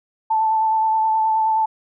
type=tone with vibrato; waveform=sine; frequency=880 Hz; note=A5; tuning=in tune; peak=-15 dBFS; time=0.3-1.66 s; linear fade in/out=10 ms; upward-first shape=sine; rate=9.5 Hz; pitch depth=17 cents each way; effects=none